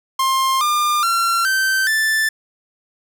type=tone with pitch steps; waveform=45% pulse; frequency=1059 / 1202.5 / 1365.4 / 1550.5 / 1760.6 Hz; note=C6 / D6 / F6 / G6 / A6; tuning=+21 / +41 / -40 / -19 / +1 cents; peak=-15 dBFS; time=0.19-2.29 s; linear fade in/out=5 ms; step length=420 ms; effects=none